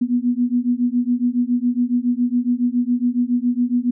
sine beating tone pair, 240.7 / 247.9 Hz, B3 / B3, -44 / +7 cents, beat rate 7.2 Hz, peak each -19 dBFS, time 0.01-3.91 s, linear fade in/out 10 ms, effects none

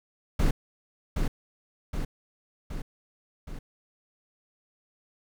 brown noise with echo, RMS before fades -22 dBFS, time 0.39-0.51 s, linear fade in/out 5 ms, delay 770 ms, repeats 4, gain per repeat -4 dB, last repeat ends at 3.59 s, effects none

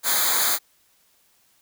white noise with comb filter, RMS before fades -21 dBFS, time 0.03-0.59 s, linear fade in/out 50 ms, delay 0.36 ms, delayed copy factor -0.95, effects white hiss -62 dBFS RMS until 1.61 s

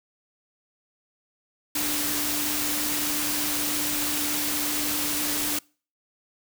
sine tone in noise, 296 Hz, D4, 14 cents sharp, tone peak -33 dBFS, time 1.75-5.59 s, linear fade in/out 5 ms, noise white, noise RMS -27 dBFS, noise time 1.75-5.59 s, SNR -9 dB, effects noise-tail reverb RT60 0.4 s tail -26 dB re dry

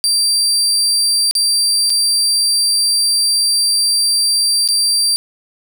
30% pulse tone with dropouts, 4701 Hz, D8, 1 cent sharp, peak -9 dBFS, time 0.04-5.16 s, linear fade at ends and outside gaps 0 ms, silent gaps 1.311-1.352 / 1.897-1.902 / 4.677-4.687 s, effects none

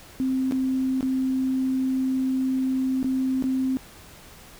sine tone with dropouts, 261.6 Hz, C4, in tune, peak -21 dBFS, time 0.2-3.77 s, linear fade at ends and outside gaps 0 ms, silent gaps 0.511-0.522 / 1.008-1.028 / 3.029-3.044 / 3.424-3.44 s, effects pink hiss -47 dBFS RMS until 4.59 s

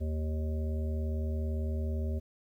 harmonic tone, 77.78 Hz, D#2, in tune, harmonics 1 / 3 / 5 / 7 / 8, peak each -30 / -40 / -44 / -47 / -48 dBFS, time 0-2.2 s, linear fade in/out 20 ms, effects 11-bit

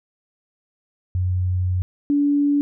sine tone pair in turn, 91.2 / 287.5 Hz, F#2 / D4, -24 / -37 cents, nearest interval octave + minor sixth, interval 1987 cents, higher second, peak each -18 / -15 dBFS, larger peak second, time 1.15-1.82 / 2.1-2.61 s, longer first, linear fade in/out 0 ms, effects none

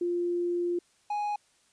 sine / triangle tone pair in turn, 349.2 / 830.5 Hz, F4 / G#5, 0 / 0 cents, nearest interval octave + minor third, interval 1500 cents, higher second, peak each -26 dBFS, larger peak neither, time 0.01-0.79 / 1.1-1.36 s, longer first, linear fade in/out 5 ms, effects white hiss -66 dBFS RMS until 1.72 s + resampled to 22050 Hz

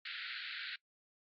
pink band-pass noise, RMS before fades -44 dBFS, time 0.05-0.76 s, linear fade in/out 5 ms, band 1400 to 4500 Hz, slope 96 dB/octave, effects noise-tail reverb RT60 0.1 s tail -22 dB re dry + AAC 64 kbps

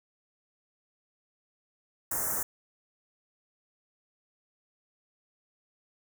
white band-stop noise, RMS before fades -31 dBFS, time 2.11-2.43 s, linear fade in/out 5 ms, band 1800 to 6300 Hz, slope 48 dB/octave, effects none

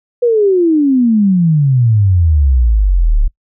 sine exponential sweep, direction down, 493.9 to 33.68 Hz, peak -7 dBFS, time 0.22-3.28 s, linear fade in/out 10 ms, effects noise-tail reverb RT60 0.1 s tail -22 dB re dry

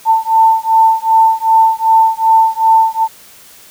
sine beating tone pair, 892 / 894.6 Hz, A5 / A5, +23 / +28 cents, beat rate 2.6 Hz, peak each -10 dBFS, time 0.05-3.08 s, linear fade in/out 50 ms, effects white hiss -40 dBFS RMS until 3.7 s

